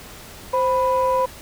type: tone pair together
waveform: sine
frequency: 522 / 989.4 Hz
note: C5 / B5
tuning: -4 / +3 cents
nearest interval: major seventh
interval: 1107 cents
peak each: -18 dBFS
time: 0.53-1.26 s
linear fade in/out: 10 ms
effects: tanh soft clip ceiling -11 dBFS + pink hiss -40 dBFS RMS until 1.41 s